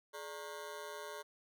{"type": "ring-modulated tone", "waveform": "20% pulse", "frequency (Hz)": 505, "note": "B4", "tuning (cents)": 39, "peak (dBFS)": -36, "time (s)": [0.13, 1.23], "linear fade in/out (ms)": 20, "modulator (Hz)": 82, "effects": []}